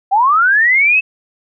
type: linear sweep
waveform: sine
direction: up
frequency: 745 to 2637 Hz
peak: -8 dBFS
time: 0.11-1.01 s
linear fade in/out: 20 ms
effects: none